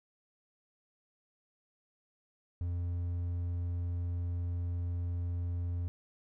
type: tone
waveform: triangle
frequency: 87.2 Hz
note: F2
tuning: 2 cents flat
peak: -30 dBFS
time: 2.61-5.88 s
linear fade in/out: 0 ms
effects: none